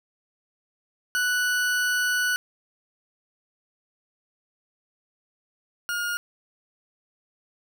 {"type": "tone pair in turn", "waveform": "40% pulse", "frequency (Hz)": [1480, 1427.1], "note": ["F#6", "F6"], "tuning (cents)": [0, 37], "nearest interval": "minor second", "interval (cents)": 63, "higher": "first", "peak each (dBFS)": [-21, -25], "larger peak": "first", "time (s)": [[1.15, 2.36], [5.89, 6.17]], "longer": "first", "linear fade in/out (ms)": 0, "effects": []}